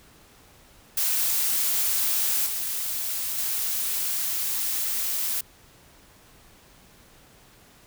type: noise with level steps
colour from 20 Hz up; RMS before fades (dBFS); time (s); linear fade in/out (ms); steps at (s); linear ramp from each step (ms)
blue; -24 / -29 / -27; 0.97-5.41; 5; 2.46 / 3.38; 5
effects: pink hiss -54 dBFS RMS until 7.86 s